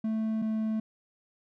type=tone pair in turn; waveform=triangle; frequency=220 / 219 Hz; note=A3 / A3; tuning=0 / -8 cents; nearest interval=unison; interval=8 cents; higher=first; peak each=-25 dBFS; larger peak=neither; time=0.04-0.42 / 0.42-0.8 s; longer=neither; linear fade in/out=5 ms; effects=none